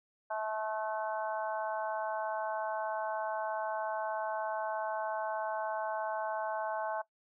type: harmonic tone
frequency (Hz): 216.8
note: A3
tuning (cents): -25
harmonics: 3 / 4 / 5 / 6 / 7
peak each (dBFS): -36 / -37 / -42 / -51 / -43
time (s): 0.3-7.02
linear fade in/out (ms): 10
effects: noise-tail reverb RT60 0.1 s tail -18 dB re dry